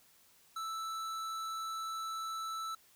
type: tone with hard clipping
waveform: sine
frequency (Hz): 1318.5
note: E6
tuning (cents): 0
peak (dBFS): -39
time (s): 0.56-2.75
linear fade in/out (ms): 5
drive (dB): 14
effects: white hiss -65 dBFS RMS until 2.95 s